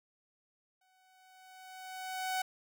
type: tone with exponential growth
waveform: sawtooth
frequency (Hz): 749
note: F#5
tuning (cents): +21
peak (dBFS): -27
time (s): 0.81-2.42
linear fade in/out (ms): 5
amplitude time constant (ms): 350
effects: none